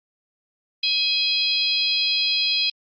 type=harmonic tone with a mistuned harmonic; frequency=820 Hz; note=G#5; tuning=22 cents flat; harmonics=3 / 4 / 5 / 6; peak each=-26 / -24 / -23 / -26 dBFS; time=0.83-2.7 s; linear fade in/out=5 ms; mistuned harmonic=3; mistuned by=+47 cents; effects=Opus 32 kbps